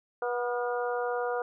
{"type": "harmonic tone with a mistuned harmonic", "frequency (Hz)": 243.5, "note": "B3", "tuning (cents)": -24, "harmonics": [2, 3, 4, 5, 6], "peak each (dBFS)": [-30, -34, -39, -39, -38], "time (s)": [0.22, 1.42], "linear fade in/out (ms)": 2, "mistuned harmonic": 6, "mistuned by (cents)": -38, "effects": []}